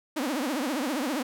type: tone with vibrato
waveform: sawtooth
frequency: 277.2 Hz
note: C#4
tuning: in tune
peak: -23 dBFS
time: 0.16-1.23 s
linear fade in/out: 10 ms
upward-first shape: triangle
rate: 15 Hz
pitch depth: 290 cents each way
effects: none